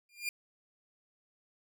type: tone with exponential growth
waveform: sawtooth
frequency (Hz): 2402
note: D7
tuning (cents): +38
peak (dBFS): -26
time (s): 0.09-0.29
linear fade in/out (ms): 2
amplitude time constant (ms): 43
effects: none